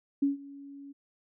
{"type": "tone with ADSR envelope", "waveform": "sine", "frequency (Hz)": 280, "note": "C#4", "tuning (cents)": 18, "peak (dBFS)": -21, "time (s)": [0.22, 0.93], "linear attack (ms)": 8, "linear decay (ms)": 140, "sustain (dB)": -22, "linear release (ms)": 19, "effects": []}